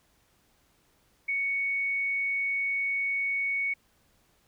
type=tone; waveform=sine; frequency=2225 Hz; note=C#7; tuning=6 cents sharp; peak=-26 dBFS; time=1.28-3.74 s; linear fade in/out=10 ms; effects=pink hiss -67 dBFS RMS until 4.47 s